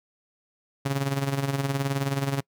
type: tone with tremolo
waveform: sawtooth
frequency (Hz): 138.1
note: C#3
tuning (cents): -6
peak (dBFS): -18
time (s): 0.85-2.41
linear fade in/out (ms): 10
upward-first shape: sine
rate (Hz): 19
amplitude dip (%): 65
effects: noise-tail reverb RT60 0.1 s tail -25 dB re dry